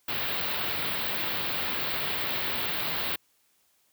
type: band-stop noise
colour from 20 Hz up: white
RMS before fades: -30 dBFS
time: 0.08-3.16 s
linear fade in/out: 5 ms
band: 4300 to 16000 Hz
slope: 48 dB/octave
effects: white hiss -68 dBFS RMS until 3.92 s + high-pass 60 Hz 12 dB/octave